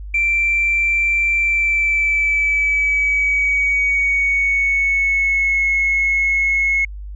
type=tone with pitch glide; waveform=sine; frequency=2349 to 2179 Hz; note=D7 to C#7; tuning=0 to -30 cents; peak=-13 dBFS; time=0.14-6.85 s; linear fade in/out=5 ms; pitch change=-130 cents; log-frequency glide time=1.37-5.66 s; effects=tanh soft clip ceiling -9 dBFS + added 50 Hz sine -28 dBFS peak until 7.15 s